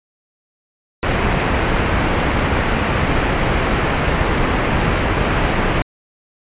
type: low-pass noise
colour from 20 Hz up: pink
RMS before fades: -17 dBFS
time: 1.03-5.82 s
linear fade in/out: 0 ms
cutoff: 2700 Hz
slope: 24 dB/octave
effects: resampled to 8000 Hz